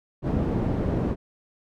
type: low-pass noise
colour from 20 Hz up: white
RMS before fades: -25 dBFS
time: 0.22-1.16 s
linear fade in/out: 50 ms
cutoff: 300 Hz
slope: 12 dB/octave
effects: none